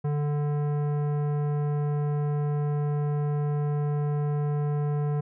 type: tone with tanh clipping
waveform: sine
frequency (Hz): 146.83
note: D3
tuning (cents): 0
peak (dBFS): -26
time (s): 0.04-5.21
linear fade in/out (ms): 10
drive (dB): 15
effects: none